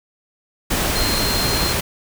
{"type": "tone in noise", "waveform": "sine", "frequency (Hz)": 4186, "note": "C8", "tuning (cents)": 0, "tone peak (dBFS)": -23, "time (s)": [0.95, 1.73], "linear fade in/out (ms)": 10, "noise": "pink", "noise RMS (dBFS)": -20, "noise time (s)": [0.7, 1.81], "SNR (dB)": -6, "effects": []}